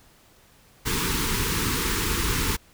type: band-stop noise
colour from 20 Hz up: pink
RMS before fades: -25 dBFS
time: 0.85-2.57 s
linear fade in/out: 20 ms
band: 480 to 880 Hz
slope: 96 dB/octave
effects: pink hiss -56 dBFS RMS until 2.73 s